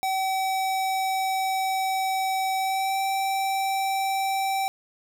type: tone with pitch glide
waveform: square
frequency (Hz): 764 to 775.6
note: G5 to G5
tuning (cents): -45 to -19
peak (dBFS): -24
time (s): 0.03-4.68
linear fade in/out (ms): 0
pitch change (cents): +26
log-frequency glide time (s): 2.58-2.99
effects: 9-bit